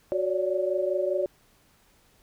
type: tone cluster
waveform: sine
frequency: 368.4 / 560 / 585 Hz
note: F#4 / C#5 / D5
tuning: -7 / +18 / -7 cents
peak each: -28 dBFS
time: 0.12-1.26 s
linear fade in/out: 0 ms
effects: pink hiss -62 dBFS RMS until 2.22 s